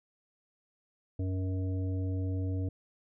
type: harmonic tone with a mistuned harmonic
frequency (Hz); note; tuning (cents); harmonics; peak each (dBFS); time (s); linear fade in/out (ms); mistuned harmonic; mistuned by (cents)
94; F#2; +28; 1 / 3 / 5 / 7; -30 / -38 / -45 / -50; 1.19-2.69; 5; 7; -44
effects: none